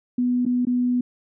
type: tone with dropouts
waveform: sine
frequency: 246.9 Hz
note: B3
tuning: in tune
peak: -18 dBFS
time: 0.18-1.01 s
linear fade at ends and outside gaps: 5 ms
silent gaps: 0.453-0.462 / 0.652-0.669 s
effects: none